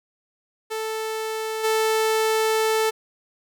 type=tone with level steps; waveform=sawtooth; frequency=440 Hz; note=A4; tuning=in tune; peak=-22 / -15 dBFS; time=0.7-2.91 s; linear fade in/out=20 ms; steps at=1.63 s; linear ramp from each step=20 ms; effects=none